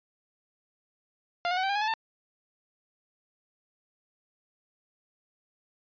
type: tone with pitch steps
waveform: sawtooth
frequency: 698.5 / 723.6 / 749.5 / 776.4 / 804.2 / 833.1 / 862.9 / 893.9 Hz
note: F5 / F#5 / F#5 / G5 / G5 / G#5 / A5 / A5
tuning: 0 / -39 / +22 / -17 / +44 / +5 / -34 / +27 cents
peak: -22 dBFS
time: 1.45-1.938 s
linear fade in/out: 0 ms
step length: 61 ms
effects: resampled to 11025 Hz